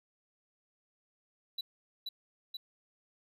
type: tone with echo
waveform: triangle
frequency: 3951 Hz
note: B7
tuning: in tune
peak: -33 dBFS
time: 1.58-1.61 s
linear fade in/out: 5 ms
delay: 480 ms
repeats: 2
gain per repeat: -2 dB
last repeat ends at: 2.57 s
effects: none